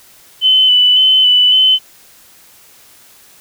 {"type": "tone with vibrato", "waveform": "sine", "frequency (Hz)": 3015, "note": "F#7", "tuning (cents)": 32, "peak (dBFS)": -6, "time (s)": [0.41, 1.79], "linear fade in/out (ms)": 50, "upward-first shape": "square", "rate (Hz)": 1.8, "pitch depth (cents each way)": 18, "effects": ["white hiss -44 dBFS RMS until 3.4 s"]}